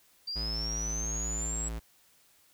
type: linear sweep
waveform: sine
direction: up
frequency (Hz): 4670 to 7770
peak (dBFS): -33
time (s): 0.27-1.69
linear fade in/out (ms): 10
type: tone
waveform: square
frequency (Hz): 55.9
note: A1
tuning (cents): +28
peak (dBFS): -35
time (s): 0.35-1.8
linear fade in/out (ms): 20
effects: white hiss -64 dBFS RMS until 2.53 s